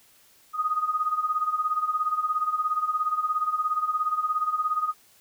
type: tone with tremolo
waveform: sine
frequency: 1244.5 Hz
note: D#6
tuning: in tune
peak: -20 dBFS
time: 0.53-4.94 s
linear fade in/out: 50 ms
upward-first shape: sine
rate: 17 Hz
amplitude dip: 75%
effects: white hiss -58 dBFS RMS until 5.2 s